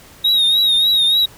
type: tone with vibrato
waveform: triangle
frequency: 3765 Hz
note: A#7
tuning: 16 cents sharp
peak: -10 dBFS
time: 0.24-1.26 s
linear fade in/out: 10 ms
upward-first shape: triangle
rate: 3.4 Hz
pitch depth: 74 cents each way
effects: pink hiss -43 dBFS RMS until 1.37 s